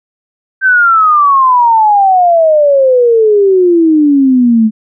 sine exponential sweep, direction down, 1568 to 214 Hz, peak -4 dBFS, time 0.61-4.71 s, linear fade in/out 50 ms, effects none

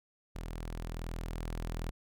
sawtooth tone with level ramp, 41.2 Hz, E1, in tune, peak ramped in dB -35 to -31 dBFS, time 0.35-1.91 s, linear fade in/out 10 ms, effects none

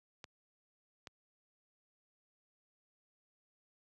clicks, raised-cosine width 0.2 ms, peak -29 dBFS, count 2, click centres 0.242 / 1.072 s, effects high-pass 80 Hz 12 dB/octave

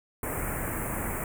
pink band-stop noise, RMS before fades -32 dBFS, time 0.23-1.24 s, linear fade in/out 2 ms, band 2300 to 8000 Hz, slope 48 dB/octave, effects none

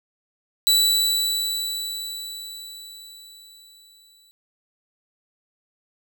sawtooth tone with exponential decay, 3951 Hz, B7, in tune, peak -11 dBFS, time 0.67-4.31 s, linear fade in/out 0 ms, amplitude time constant 790 ms, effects none

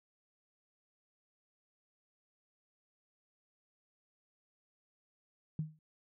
sine tone with exponential decay, 155.56 Hz, D#3, in tune, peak -30 dBFS, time 5.59-5.79 s, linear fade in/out 2 ms, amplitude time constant 43 ms, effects none

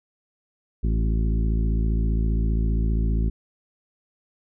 harmonic tone with a mistuned harmonic, 55.1 Hz, A1, 3 cents sharp, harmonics 1 / 2 / 3 / 4 / 5 / 6 / 7, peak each -20 / -29 / -30 / -32 / -38 / -40 / -41 dBFS, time 0.83-3.3 s, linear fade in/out 10 ms, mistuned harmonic 6, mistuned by +15 cents, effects none

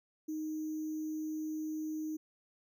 sine tone with sample-and-hold, 311.1 Hz, D#4, in tune, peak -35 dBFS, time 0.28-2.17 s, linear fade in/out 10 ms, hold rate 6300 Hz, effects none

